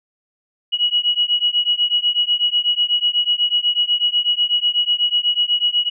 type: beating tone pair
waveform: sine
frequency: 2910 / 2918.1 Hz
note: F#7 / F#7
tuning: -29 / -25 cents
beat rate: 8.1 Hz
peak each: -18 dBFS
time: 0.72-5.9 s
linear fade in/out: 20 ms
effects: none